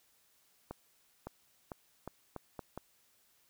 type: accelerating click train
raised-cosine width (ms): 1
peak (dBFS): -27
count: 7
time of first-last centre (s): 0.71-2.776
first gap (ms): 560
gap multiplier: 0.8
effects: white hiss -70 dBFS RMS until 3.49 s